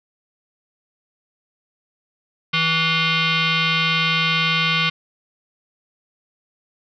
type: tone with frequency modulation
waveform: sine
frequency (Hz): 489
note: B4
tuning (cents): -17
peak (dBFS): -16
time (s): 2.53-4.9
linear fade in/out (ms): 10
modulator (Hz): 651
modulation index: 5.3
effects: none